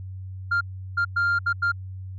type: tone bursts at uneven times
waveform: sine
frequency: 1396.9 Hz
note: F6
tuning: in tune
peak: -17 dBFS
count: 5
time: 0.51-0.61 / 0.97-1.05 / 1.16-1.39 / 1.46-1.53 / 1.62-1.72 s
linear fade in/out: 10 ms
effects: tanh soft clip ceiling -18 dBFS + added 94 Hz sine -33 dBFS peak until 2.18 s